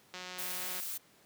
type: click train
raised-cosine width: 0.2 ms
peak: -26 dBFS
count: 121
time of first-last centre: 0.14-0.799 s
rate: 182 Hz
type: noise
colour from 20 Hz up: blue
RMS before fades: -39 dBFS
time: 0.38-0.98 s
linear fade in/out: 10 ms
effects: pink hiss -63 dBFS RMS until 1.25 s + high-pass 150 Hz 12 dB/octave